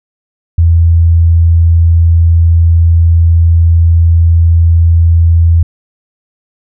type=tone; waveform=sine; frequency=83.5 Hz; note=E2; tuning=23 cents sharp; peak=-3 dBFS; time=0.58-5.63 s; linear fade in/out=5 ms; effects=none